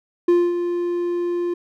triangle tone with ADSR envelope, 349.2 Hz, F4, in tune, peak -9 dBFS, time 0.28-1.54 s, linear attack 6 ms, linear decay 240 ms, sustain -9 dB, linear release 7 ms, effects none

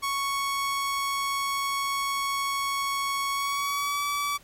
sawtooth tone with pitch glide, 1108.7 to 1148.5 Hz, C#6 to D6, 0 to -39 cents, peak -22 dBFS, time 0.02-4.38 s, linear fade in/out 20 ms, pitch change +61 cents, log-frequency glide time 3.32-4.03 s, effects pink hiss -55 dBFS RMS until 4.43 s + MP3 64 kbps

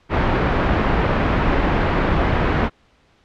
pink low-pass noise, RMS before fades -18 dBFS, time 0.09-2.7 s, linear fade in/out 50 ms, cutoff 1800 Hz, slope 12 dB/octave, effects pink hiss -57 dBFS RMS until 3.24 s + low-pass 4000 Hz 12 dB/octave

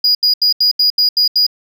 sine tone bursts, 4899 Hz, D#8, 28 cents flat, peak -6 dBFS, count 8, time 0.04-1.466 s, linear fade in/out 5 ms, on 110 ms, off 78 ms, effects tanh soft clip ceiling -8 dBFS

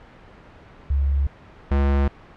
sine / square tone pair in turn, 69.4 / 69.66 Hz, C#2 / C#2, +3 / +9 cents, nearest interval unison, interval 6 cents, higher second, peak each -17 dBFS, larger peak neither, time 0.9-1.27 / 1.71-2.08 s, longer neither, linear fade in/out 5 ms, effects pink hiss -46 dBFS RMS until 2.36 s + low-pass 2000 Hz 12 dB/octave

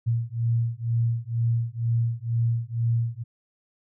sine beating tone pair, 115.4 / 117.5 Hz, A#2 / A#2, -17 / +14 cents, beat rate 2.1 Hz, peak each -25 dBFS, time 0.06-3.24 s, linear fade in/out 20 ms, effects none

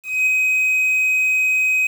triangle tone with ADSR envelope, 2523 Hz, D#7, 23 cents sharp, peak -11 dBFS, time 0.03-1.87 s, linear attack 240 ms, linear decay 3 ms, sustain -2 dB, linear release 4 ms, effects 7-bit

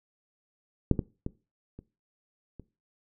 clicks, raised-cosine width 3 ms, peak -7 / -14 / -19 / -30 / -30 dBFS, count 5, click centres 0.913 / 0.992 / 1.264 / 1.79 / 2.597 s, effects noise-tail reverb RT60 0.3 s tail -19 dB re dry

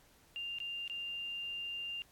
sine tone with dropouts, 2794 Hz, F7, in tune, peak -38 dBFS, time 0.36-2.02 s, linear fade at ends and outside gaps 0 ms, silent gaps 0.586-0.602 / 0.878-0.898 s, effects pink hiss -65 dBFS RMS until 2.11 s + AAC 64 kbps

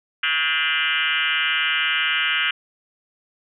sine tone with frequency modulation, 2217 Hz, C#7, in tune, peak -18 dBFS, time 0.23-2.51 s, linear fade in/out 5 ms, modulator 156 Hz, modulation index 5.6, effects none

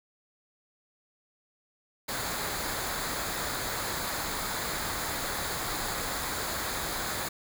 pink noise with comb filter, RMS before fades -33 dBFS, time 2.08-7.29 s, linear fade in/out 10 ms, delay 0.35 ms, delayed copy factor -0.55, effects none

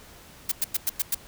blue noise bursts, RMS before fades -24 dBFS, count 6, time 0.49-1.147 s, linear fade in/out 5 ms, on 27 ms, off 99 ms, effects pink hiss -49 dBFS RMS until 1.27 s

